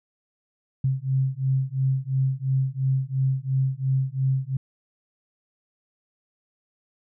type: beating tone pair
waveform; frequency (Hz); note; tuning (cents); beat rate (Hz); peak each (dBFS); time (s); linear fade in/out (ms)
sine; 131.6 / 134.5; C3 / C3; +10 / +48; 2.9; -24; 0.84-4.57; 5
effects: none